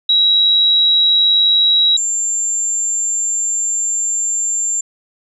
sine tone pair in turn, 3867 / 7300 Hz, B7 / A#8, -37 / -37 cents, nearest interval major seventh, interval 1100 cents, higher second, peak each -9 / -15 dBFS, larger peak first, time 0.09-1.97 / 1.97-4.81 s, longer second, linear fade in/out 5 ms, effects none

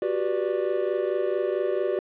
triangle chord, G major seventh, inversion third, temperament just, 367.5 / 392 / 490 / 588 Hz, F#4 / G4 / B4 / D5, -12 / 0 / -14 / +2 cents, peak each -26 / -26 / -29 / -27 dBFS, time 0.02-1.99 s, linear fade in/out 2 ms, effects resampled to 8000 Hz + 9-bit

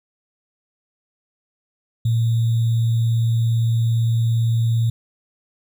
sine tone with sample-and-hold, 114.7 Hz, A#2, 28 cents flat, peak -15 dBFS, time 2.05-4.9 s, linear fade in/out 5 ms, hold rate 3675 Hz, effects none

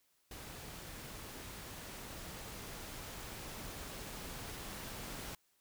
pink noise with level ramp, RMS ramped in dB -49 to -45 dBFS, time 0.31-5.35 s, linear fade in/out 2 ms, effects white hiss -75 dBFS RMS until 5.6 s

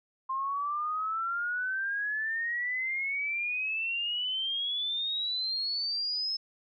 sine exponential sweep, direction up, 1051 to 5230 Hz, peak -29 dBFS, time 0.29-6.37 s, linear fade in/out 10 ms, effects none

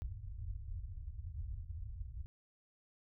white low-pass noise, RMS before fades -44 dBFS, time 0.02-2.26 s, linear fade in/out 0 ms, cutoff 100 Hz, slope 48 dB/octave, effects none

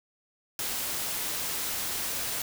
white noise, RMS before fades -32 dBFS, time 0.59-2.42 s, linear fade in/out 2 ms, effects none

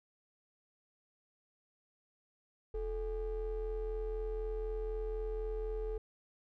triangle ring-modulated tone, 196 Hz, G3, in tune, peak -30 dBFS, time 2.74-5.98 s, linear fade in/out 5 ms, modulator 238 Hz, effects none

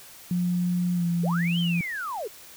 sine tone with pitch glide, 177.4 to 171.46 Hz, F3 to F3, +27 to -32 cents, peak -22 dBFS, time 0.31-1.81 s, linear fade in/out 2 ms, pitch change -59 cents, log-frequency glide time 0.94-1.05 s
sine linear two-way sweep, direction up then down, 368.7 to 3200 to 368.7 Hz, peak -29 dBFS, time 1.23-2.28 s, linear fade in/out 10 ms, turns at 1.59 s
effects white hiss -47 dBFS RMS until 2.56 s

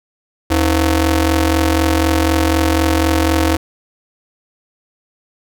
sawtooth ring-modulated tone, 200 Hz, G3, 35 cents sharp, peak -5 dBFS, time 0.5-3.57 s, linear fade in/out 10 ms, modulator 122 Hz, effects none

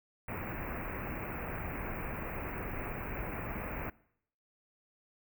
pink band-stop noise, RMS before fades -39 dBFS, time 0.28-3.9 s, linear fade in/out 5 ms, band 2600 to 15000 Hz, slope 96 dB/octave, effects noise-tail reverb RT60 0.7 s tail -22 dB re dry

